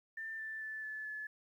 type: tone with pitch steps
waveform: sine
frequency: 1787 / 1765 / 1751 / 1733 / 1721 Hz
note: A6 / A6 / A6 / A6 / A6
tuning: +26 / +5 / -9 / -27 / -39 cents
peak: -40 dBFS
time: 0.17-1.27 s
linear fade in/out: 5 ms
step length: 220 ms
effects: 12-bit